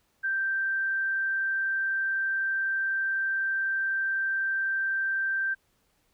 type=tone; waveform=sine; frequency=1568 Hz; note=G6; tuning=in tune; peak=-25 dBFS; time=0.23-5.55 s; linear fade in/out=20 ms; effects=pink hiss -70 dBFS RMS until 6.13 s